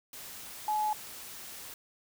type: tone in noise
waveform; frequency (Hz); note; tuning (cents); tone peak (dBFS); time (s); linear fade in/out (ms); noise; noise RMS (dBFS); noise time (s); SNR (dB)
sine; 851; G#5; +42; -27; 0.68-0.93; 2; white; -45; 0.13-1.74; +15
effects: none